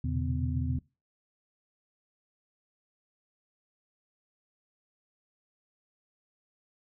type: tone cluster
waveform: sine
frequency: 81.9 / 119.5 / 126.9 / 142 / 252.3 Hz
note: E2 / A#2 / B2 / C#3 / B3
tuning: -11 / +43 / +47 / +42 / +37 cents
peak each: -31 / -36 / -36 / -35 / -36 dBFS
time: 0.04-0.79 s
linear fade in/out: 5 ms
effects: noise-tail reverb RT60 0.3 s tail -24 dB re dry